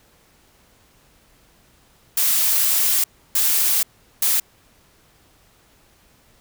blue noise bursts at uneven times, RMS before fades -18 dBFS, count 3, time 2.17-3.04 / 3.35-3.83 / 4.22-4.4 s, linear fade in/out 5 ms, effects pink hiss -56 dBFS RMS until 6.4 s

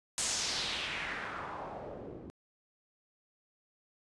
white noise with low-pass filter sweep, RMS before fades -38 dBFS, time 0.18-2.3 s, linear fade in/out 0 ms, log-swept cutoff 8300 to 310 Hz, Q 2.2, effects resampled to 24000 Hz

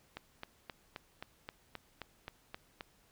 click train, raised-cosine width 0.3 ms, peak -26 dBFS, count 11, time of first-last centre 0.17-2.809 s, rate 3.79 Hz, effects pink hiss -68 dBFS RMS until 3.11 s

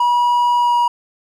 triangle tone with pitch glide, 967 to 959.8 Hz, B5 to B5, -37 to -50 cents, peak -10 dBFS, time 0-0.88 s, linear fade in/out 5 ms, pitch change -13 cents, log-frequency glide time 0.57-0.76 s, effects none

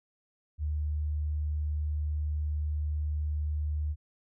sine tone, 75.3 Hz, D2, 44 cents sharp, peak -28 dBFS, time 0.58-3.96 s, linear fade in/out 50 ms, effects none

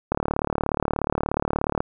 click train, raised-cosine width 1 ms, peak -8 dBFS, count 63, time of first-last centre 0.12-1.805 s, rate 36.8 Hz, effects none

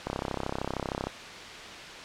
click train, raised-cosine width 1 ms, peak -16 dBFS, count 34, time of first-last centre 0.07-1.07 s, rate 33 Hz, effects white hiss -41 dBFS RMS until 2.04 s + low-pass 4000 Hz 12 dB/octave

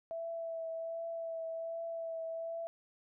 sine tone with vibrato, 660 Hz, E5, 2 cents sharp, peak -37 dBFS, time 0.11-2.67 s, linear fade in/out 0 ms, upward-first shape triangle, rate 1.3 Hz, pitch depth 20 cents each way, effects none

